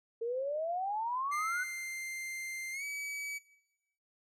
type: exponential sweep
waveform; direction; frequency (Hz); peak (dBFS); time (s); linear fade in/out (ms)
sine; up; 450 to 1519; -32; 0.21-1.64; 10
type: tone with pitch glide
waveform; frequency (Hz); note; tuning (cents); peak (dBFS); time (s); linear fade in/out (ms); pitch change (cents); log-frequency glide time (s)
45% pulse; 2093 to 2282; C7 to C#7; 0 to +50; -37; 1.31-3.39; 20; +150; 2.72-2.84
effects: noise-tail reverb RT60 1.0 s tail -19 dB re dry + low-pass 12000 Hz 12 dB/octave